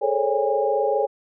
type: tone cluster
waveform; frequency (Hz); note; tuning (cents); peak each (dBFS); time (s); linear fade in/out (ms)
sine; 419.7 / 445 / 540 / 566 / 813; G#4 / A4 / C#5 / C#5 / G#5; +18 / +20 / -45 / +36 / -37; -25; 0.01-1.07; 20
effects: none